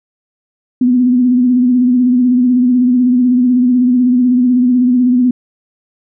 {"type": "tone with vibrato", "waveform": "sine", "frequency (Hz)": 248.9, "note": "B3", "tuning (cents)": 14, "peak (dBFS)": -7, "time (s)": [0.81, 5.31], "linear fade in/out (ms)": 5, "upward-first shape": "sine", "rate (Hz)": 16, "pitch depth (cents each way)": 47, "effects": []}